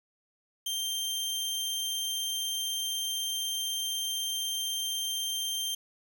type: tone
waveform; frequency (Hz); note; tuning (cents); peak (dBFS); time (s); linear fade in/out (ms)
sawtooth; 3158; G7; +12; -27; 0.66-5.75; 5
effects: 9-bit